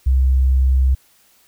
sine tone, 65.41 Hz, C2, in tune, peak -11 dBFS, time 0.06-0.95 s, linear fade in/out 10 ms, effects white hiss -55 dBFS RMS until 1.47 s

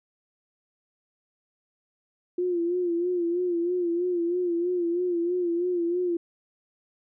sine tone with vibrato, 349.9 Hz, F4, 3 cents sharp, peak -23 dBFS, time 2.38-6.17 s, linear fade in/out 5 ms, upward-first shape sine, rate 3.1 Hz, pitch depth 63 cents each way, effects none

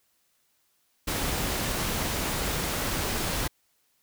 pink noise, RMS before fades -29 dBFS, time 1.07-3.48 s, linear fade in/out 10 ms, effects white hiss -70 dBFS RMS until 4.02 s

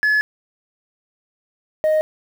sine tone pair in turn, 1709 / 621.2 Hz, G#6 / D#5, +49 / -3 cents, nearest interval octave + tritone, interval 1752 cents, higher first, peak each -11 dBFS, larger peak neither, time 0.03-0.21 / 1.84-2.01 s, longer first, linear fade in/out 0 ms, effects tanh soft clip ceiling -13 dBFS + 7-bit

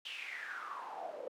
pink noise with band-pass filter sweep, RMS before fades -44 dBFS, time 0.05-1.28 s, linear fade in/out 5 ms, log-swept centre 3100 to 500 Hz, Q 8.5, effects high-pass 300 Hz 12 dB/octave

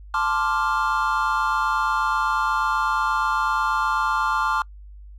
triangle chord, D minor seventh, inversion second, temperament equal, 880 / 1046.5 / 1174.7 / 1396.9 Hz, A5 / C6 / D6 / F6, 0 / 0 / 0 / 0 cents, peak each -24 / -24 / -23 / -23 dBFS, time 0.14-4.62 s, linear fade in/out 2 ms, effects noise-tail reverb RT60 0.1 s tail -25 dB re dry + added 50 Hz sine -39 dBFS peak until 5.18 s

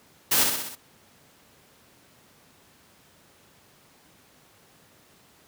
white noise with echo, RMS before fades -21 dBFS, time 0.31-0.44 s, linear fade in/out 10 ms, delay 63 ms, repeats 5, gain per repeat -4 dB, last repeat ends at 0.755 s, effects pink hiss -57 dBFS RMS until 5.47 s + high-pass 100 Hz 12 dB/octave

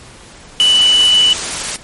sine tone in noise, 2968 Hz, F#7, 5 cents sharp, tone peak -7 dBFS, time 0.6-1.33 s, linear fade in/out 0 ms, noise white, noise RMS -20 dBFS, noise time 0.6-1.76 s, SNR +10 dB, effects pink hiss -38 dBFS RMS until 1.83 s + MP3 48 kbps

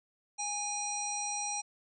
harmonic tone with a mistuned harmonic, 820 Hz, G#5, 22 cents flat, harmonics 1 / 3 / 5 / 7 / 9 / 10, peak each -38 / -44 / -45 / -36 / -49 / -42 dBFS, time 0.38-1.62 s, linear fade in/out 20 ms, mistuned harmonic 9, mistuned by -32 cents, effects none

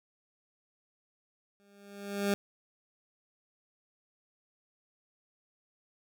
20% pulse tone with exponential growth, 201.1 Hz, G3, 44 cents sharp, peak -20 dBFS, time 1.6-2.34 s, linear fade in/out 0 ms, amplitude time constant 160 ms, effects none

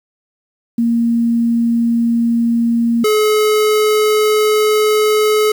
sine / square tone pair in turn, 233.1 / 427 Hz, A#3 / G#4, 0 / +48 cents, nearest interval minor seventh, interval 1048 cents, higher second, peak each -11 dBFS, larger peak neither, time 0.78-3.04 / 3.04-5.52 s, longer second, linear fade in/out 5 ms, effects 7-bit

